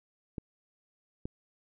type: clicks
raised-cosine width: 3 ms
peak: -23 dBFS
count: 2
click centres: 0.382 / 1.255 s
effects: none